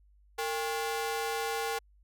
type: ring-modulated tone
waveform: sawtooth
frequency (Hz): 629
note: D#5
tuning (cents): +19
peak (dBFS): -24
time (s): 0.38-1.79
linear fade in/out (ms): 10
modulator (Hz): 173
effects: added 50 Hz sine -59 dBFS peak until 2.03 s